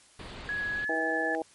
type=low-pass noise; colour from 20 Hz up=pink; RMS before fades=-43 dBFS; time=0.19-0.85 s; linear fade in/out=5 ms; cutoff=4700 Hz; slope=96 dB/octave
type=tone with pitch glide; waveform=sine; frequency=1676 to 1727.1 Hz; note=G#6 to A6; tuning=+15 to -33 cents; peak=-29 dBFS; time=0.49-1.35 s; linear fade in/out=0 ms; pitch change=+52 cents; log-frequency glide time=0.76-0.92 s
type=harmonic tone; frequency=161.2 Hz; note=E3; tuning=38 cents flat; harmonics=2 / 3 / 4 / 5; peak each=-34 / -34 / -34 / -34 dBFS; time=0.89-1.42 s; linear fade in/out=2 ms
effects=white hiss -58 dBFS RMS until 1.54 s + MP3 48 kbps